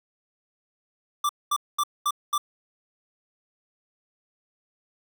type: tone bursts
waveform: square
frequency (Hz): 1174.7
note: D6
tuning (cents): 0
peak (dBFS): -22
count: 5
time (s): 1.24-2.38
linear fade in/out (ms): 5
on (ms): 52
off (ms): 220
effects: none